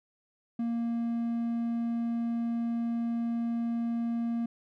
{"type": "tone", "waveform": "triangle", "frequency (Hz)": 233.1, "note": "A#3", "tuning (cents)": 0, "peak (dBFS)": -26, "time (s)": [0.59, 4.46], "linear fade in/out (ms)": 5, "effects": []}